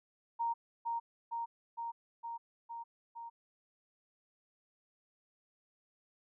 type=tone with echo; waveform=sine; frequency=930 Hz; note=A#5; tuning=4 cents flat; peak=-31 dBFS; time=0.39-0.54 s; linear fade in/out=20 ms; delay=460 ms; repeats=6; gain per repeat=-2 dB; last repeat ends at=3.3 s; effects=none

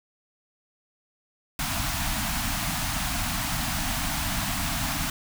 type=band-stop noise; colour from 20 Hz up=pink; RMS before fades=-28 dBFS; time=1.59-5.1 s; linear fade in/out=2 ms; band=300 to 640 Hz; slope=96 dB/octave; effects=none

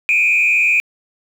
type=tone with frequency modulation; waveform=sine; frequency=2438 Hz; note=D#7; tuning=36 cents flat; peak=-10 dBFS; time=0.09-0.8 s; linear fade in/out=0 ms; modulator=99.8 Hz; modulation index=1.1; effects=tanh soft clip ceiling -7 dBFS + 7-bit

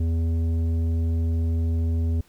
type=tone with tanh clipping; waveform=triangle; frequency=82.41 Hz; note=E2; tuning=in tune; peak=-22 dBFS; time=0-2.21 s; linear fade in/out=5 ms; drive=14 dB; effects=pink hiss -59 dBFS RMS until 2.28 s

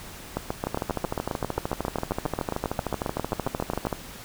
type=two click trains; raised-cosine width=1 ms; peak=-12 / -12 dBFS; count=44 / 27; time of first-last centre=0.67-3.928 / 0.37-3.869 s; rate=13.2 / 7.43 Hz; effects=pink hiss -42 dBFS RMS until 4.24 s

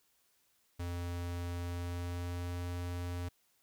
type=tone with pitch glide; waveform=square; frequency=87.2 to 88.11 Hz; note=F2 to F2; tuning=-2 to +16 cents; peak=-37 dBFS; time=0.79-3.29 s; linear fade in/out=10 ms; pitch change=+18 cents; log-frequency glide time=1.61-2.64 s; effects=white hiss -73 dBFS RMS until 3.62 s

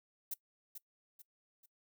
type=noise with echo; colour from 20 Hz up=violet; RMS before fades=-39 dBFS; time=0.31-0.34 s; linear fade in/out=5 ms; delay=440 ms; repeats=3; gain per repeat=-8 dB; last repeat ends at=1.66 s; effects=noise-tail reverb RT60 0.1 s tail -21 dB re dry

